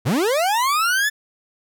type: linear sweep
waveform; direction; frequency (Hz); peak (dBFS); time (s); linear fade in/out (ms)
40% pulse; up; 93.9 to 1760; -16; 0.05-1.1; 20
effects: none